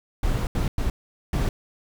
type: noise bursts at uneven times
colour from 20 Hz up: brown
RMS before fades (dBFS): -23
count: 4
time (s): 0.23-0.47 / 0.55-0.68 / 0.78-0.9 / 1.33-1.49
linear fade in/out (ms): 2
effects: none